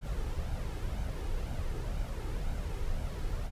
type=noise with flanger; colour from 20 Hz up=brown; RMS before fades=-34 dBFS; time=0.01-3.51 s; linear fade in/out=50 ms; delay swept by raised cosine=1.3 to 2.4 ms; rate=2 Hz; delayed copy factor=+0.5; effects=resampled to 32000 Hz